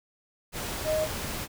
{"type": "tone in noise", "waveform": "sine", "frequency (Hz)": 622.3, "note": "D#5", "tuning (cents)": 0, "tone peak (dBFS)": -24, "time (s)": [0.84, 1.08], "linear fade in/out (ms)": 50, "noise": "pink", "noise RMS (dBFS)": -34, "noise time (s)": [0.52, 1.48], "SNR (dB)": 7, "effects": []}